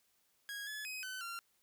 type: tone with pitch steps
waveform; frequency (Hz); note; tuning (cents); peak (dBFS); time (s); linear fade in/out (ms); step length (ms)
sawtooth; 1647 / 1711 / 2524 / 1517 / 1378; G#6 / A6 / D#7 / F#6 / F6; -15 / -49 / +24 / +43 / -24; -38; 0.49-1.39; 0; 180
effects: white hiss -75 dBFS RMS until 1.62 s